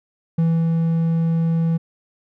triangle tone with ADSR envelope, 164.81 Hz, E3, in tune, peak -12 dBFS, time 0.38-1.78 s, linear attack 7 ms, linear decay 260 ms, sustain -2 dB, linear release 17 ms, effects none

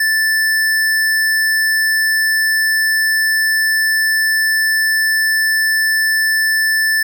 square tone, 1760 Hz, A6, in tune, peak -13 dBFS, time 0-7.03 s, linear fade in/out 5 ms, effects none

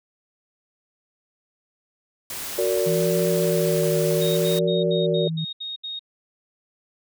white noise, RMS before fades -32 dBFS, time 2.3-4.59 s, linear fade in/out 2 ms
sine chord, Gb augmented, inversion none, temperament just, 370 / 462.5 / 578.1 Hz, Gb4 / Bb4 / D5, 0 / -14 / -27 cents, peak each -24 dBFS, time 2.58-5.28 s, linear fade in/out 5 ms
sine tone with vibrato, 164.81 Hz, E3, in tune, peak -24 dBFS, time 2.86-5.45 s, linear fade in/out 10 ms, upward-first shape triangle, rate 0.66 Hz, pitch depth 66 cents each way
sine tone bursts, 3729 Hz, A#7, in tune, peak -29 dBFS, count 8, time 4.21-5.994 s, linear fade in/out 10 ms, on 160 ms, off 72 ms
effects none

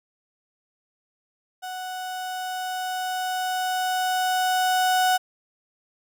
35% pulse tone with level ramp, 740 Hz, F#5, in tune, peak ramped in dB -30 to -16 dBFS, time 1.62-5.18 s, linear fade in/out 20 ms, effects none

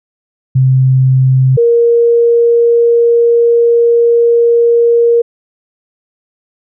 sine tone pair in turn, 130.81 / 469.3 Hz, C3 / A#4, 0 / +12 cents, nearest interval octave + minor seventh, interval 2212 cents, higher second, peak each -5 dBFS, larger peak neither, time 0.55-1.57 / 1.57-5.22 s, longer second, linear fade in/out 10 ms, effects none

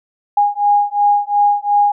sine beating tone pair, 819 / 821.8 Hz, G#5 / G#5, -24 / -18 cents, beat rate 2.8 Hz, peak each -14 dBFS, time 0.37-1.92 s, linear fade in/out 5 ms, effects none

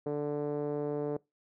5% pulse tone with low-pass filter, 146.83 Hz, D3, in tune, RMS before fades -33 dBFS, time 0.06-1.17 s, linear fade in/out 5 ms, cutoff 450 Hz, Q 2.6, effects noise-tail reverb RT60 0.2 s tail -23 dB re dry

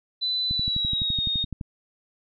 sine tone with pitch glide, 4000 to 3711 Hz, B7 to A#7, +21 to -9 cents, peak -23 dBFS, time 0.21-1.45 s, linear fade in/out 20 ms, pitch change -130 cents, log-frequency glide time 0.51-1.23 s
click train, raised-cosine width 5 ms, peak -19 dBFS, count 14, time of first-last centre 0.51-1.612 s, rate 11.8 Hz
effects none

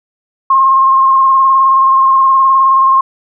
sine tone with vibrato, 1068 Hz, C6, 35 cents sharp, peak -5 dBFS, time 0.5-3.01 s, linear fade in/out 5 ms, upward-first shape square, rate 19 Hz, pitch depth 18 cents each way, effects none

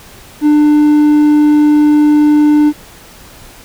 triangle tone, 298.3 Hz, D4, 27 cents sharp, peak -3 dBFS, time 0.41-2.73 s, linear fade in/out 50 ms, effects pink hiss -37 dBFS RMS until 3.64 s

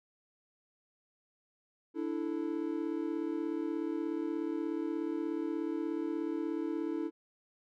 triangle chord, D suspended second, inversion none, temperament just, 293.7 / 330.4 / 440.5 Hz, D4 / E4 / A4, 0 / +4 / +2 cents, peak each -35 / -33 / -39 dBFS, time 1.94-7.11 s, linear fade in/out 50 ms, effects none

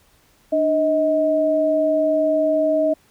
sine tone pair together, 298.3 / 632 Hz, D4 / D#5, +27 / +27 cents, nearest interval octave + minor second, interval 1300 cents, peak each -22 / -16 dBFS, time 0.52-2.94 s, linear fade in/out 10 ms, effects pink hiss -57 dBFS RMS until 3.1 s

